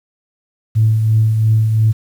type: tone with tremolo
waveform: sine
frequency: 110.1 Hz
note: A2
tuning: 2 cents sharp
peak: -7 dBFS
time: 0.75-1.93 s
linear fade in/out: 20 ms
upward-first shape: triangle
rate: 2.9 Hz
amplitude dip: 45%
effects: tanh soft clip ceiling -3 dBFS + 7-bit